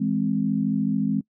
sine chord, E augmented, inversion none, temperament equal with one note detuned, 163.11 / 207.7 / 261.6 Hz, E3 / G#3 / B#3, -18 / 0 / 0 cents, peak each -28 / -23 / -25 dBFS, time 0-1.21 s, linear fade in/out 10 ms, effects noise-tail reverb RT60 0.1 s tail -22 dB re dry

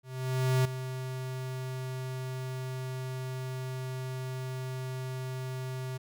square tone with ADSR envelope, 129.5 Hz, C3, 17 cents flat, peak -23 dBFS, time 0.03-5.98 s, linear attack 620 ms, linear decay 6 ms, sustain -12 dB, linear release 14 ms, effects none

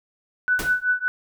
sine tone with tremolo, 1491 Hz, F#6, 13 cents sharp, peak -15 dBFS, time 0.48-1.08 s, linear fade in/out 0 ms, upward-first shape triangle, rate 5.3 Hz, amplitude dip 100%
pink noise with exponential decay, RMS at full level -25 dBFS, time 0.59-0.84 s, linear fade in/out 1 ms, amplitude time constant 54 ms
effects none

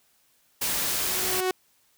white noise, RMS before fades -27 dBFS, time 0.61-1.41 s, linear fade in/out 10 ms
sawtooth tone with exponential growth, 370.6 Hz, F#4, 3 cents sharp, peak -18 dBFS, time 0.72-1.51 s, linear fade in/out 2 ms, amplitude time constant 170 ms
effects white hiss -65 dBFS RMS until 1.97 s

